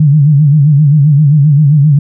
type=tone with vibrato; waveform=sine; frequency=146.83 Hz; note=D3; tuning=in tune; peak=-3 dBFS; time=0-1.99 s; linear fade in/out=5 ms; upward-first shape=sine; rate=7.6 Hz; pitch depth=110 cents each way; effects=none